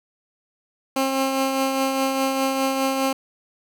15% pulse tone with tremolo, 267.7 Hz, C4, 40 cents sharp, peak -12 dBFS, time 0.96-3.13 s, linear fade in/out 5 ms, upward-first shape triangle, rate 4.9 Hz, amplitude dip 40%, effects none

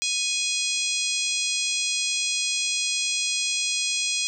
harmonic tone, 830.6 Hz, G#5, in tune, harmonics 3 / 4 / 5 / 6 / 7 / 8 / 9 / 10, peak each -29 / -30 / -31 / -32 / -32 / -33 / -34 / -34 dBFS, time 0.02-4.27 s, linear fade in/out 0 ms, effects none

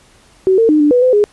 sine tone with pitch steps, 377.7 / 454.3 / 304.6 / 295.3 / 492.9 / 509 / 414.5 Hz, F#4 / A#4 / D#4 / D4 / B4 / C5 / G#4, +36 / -45 / -37 / +10 / -3 / -48 / -3 cents, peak -7 dBFS, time 0.47-1.24 s, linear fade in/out 0 ms, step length 110 ms, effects pink hiss -48 dBFS RMS until 1.32 s + resampled to 24000 Hz

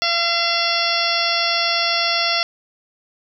harmonic tone with a mistuned harmonic, 682 Hz, F5, 41 cents flat, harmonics 1 / 2 / 3 / 4 / 5 / 6 / 7 / 8, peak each -25 / -25 / -25 / -25 / -25 / -25 / -25 / -25 dBFS, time 0.02-2.43 s, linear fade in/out 0 ms, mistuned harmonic 6, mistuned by +93 cents, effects none

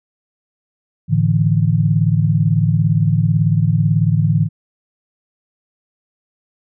sine chord, A suspended fourth, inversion none, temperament equal with one note detuned, 108.36 / 146.83 / 164.81 Hz, A2 / D3 / E3, -26 / 0 / 0 cents, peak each -16 dBFS, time 1.08-4.49 s, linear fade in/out 50 ms, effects none

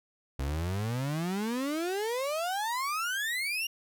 35% pulse exponential sweep, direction up, 64.4 to 2855 Hz, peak -28 dBFS, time 0.39-3.67 s, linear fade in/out 5 ms, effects none

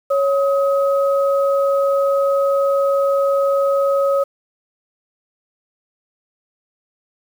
sine tone pair together, 554.4 / 1266.3 Hz, C#5 / D#6, 0 / +30 cents, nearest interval octave + major second, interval 1430 cents, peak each -14 / -22 dBFS, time 0.1-4.24 s, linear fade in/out 10 ms, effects 7-bit

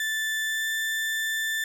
35% pulse tone with pitch glide, 1760 to 1771.2 Hz, A6 to A6, 0 to +11 cents, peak -24 dBFS, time 0-1.64 s, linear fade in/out 2 ms, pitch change +11 cents, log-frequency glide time 0.45-0.68 s, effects none

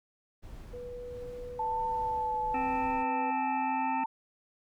brown noise with tremolo, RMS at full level -45 dBFS, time 0.42-3.04 s, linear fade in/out 20 ms, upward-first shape sine, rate 1.4 Hz, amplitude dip 35%
sine tone with pitch glide, 489.7 to 496 Hz, B4 to B4, -15 to +7 cents, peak -39 dBFS, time 0.73-3.31 s, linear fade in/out 10 ms, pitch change +22 cents, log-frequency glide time 1-2.69 s
sine tone with vibrato, 880 Hz, A5, in tune, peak -29 dBFS, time 1.59-4.06 s, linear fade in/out 5 ms, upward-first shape triangle, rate 0.92 Hz, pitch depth 32 cents each way
harmonic tone, 262.5 Hz, C4, 6 cents sharp, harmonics 1 / 3 / 5 / 7 / 9 / 10, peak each -35 / -38 / -44 / -45 / -46 / -43 dBFS, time 2.54-4.04 s, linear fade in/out 5 ms
effects none

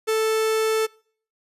45% pulse tone, 440 Hz, A4, in tune, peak -19 dBFS, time 0.07-0.87 s, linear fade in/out 20 ms, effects noise-tail reverb RT60 0.5 s tail -24 dB re dry + resampled to 32000 Hz

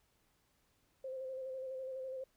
sine tone with vibrato, 523.3 Hz, C5, in tune, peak -40 dBFS, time 1.04-2.24 s, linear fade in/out 5 ms, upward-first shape square, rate 12 Hz, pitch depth 24 cents each way, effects pink hiss -75 dBFS RMS until 2.36 s

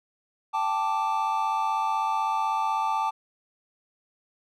triangle chord, G suspended second, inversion none, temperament equal, 784 / 880 / 1174.7 Hz, G5 / A5 / D6, 0 / 0 / 0 cents, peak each -29 / -24 / -27 dBFS, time 0.53-3.11 s, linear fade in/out 20 ms, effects none

